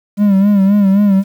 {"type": "tone with vibrato", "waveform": "triangle", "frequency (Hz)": 199.4, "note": "G3", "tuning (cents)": 30, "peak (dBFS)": -5, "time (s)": [0.17, 1.24], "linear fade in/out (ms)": 50, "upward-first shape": "sine", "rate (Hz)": 3.8, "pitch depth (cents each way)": 71, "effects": ["7-bit"]}